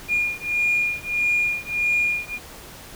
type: beating tone pair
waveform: sine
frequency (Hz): 2424 / 2425.6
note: D#7 / D#7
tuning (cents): -46 / -45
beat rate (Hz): 1.6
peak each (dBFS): -22 / -22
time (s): 0.08-2.39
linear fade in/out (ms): 50
effects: tanh soft clip ceiling -13 dBFS + pink hiss -41 dBFS RMS until 2.95 s